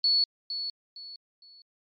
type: tone with echo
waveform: sine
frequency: 4413 Hz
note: C#8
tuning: 9 cents flat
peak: -20 dBFS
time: 0.04-0.24 s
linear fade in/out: 2 ms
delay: 460 ms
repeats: 3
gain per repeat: -10 dB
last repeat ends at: 1.62 s
effects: MP3 32 kbps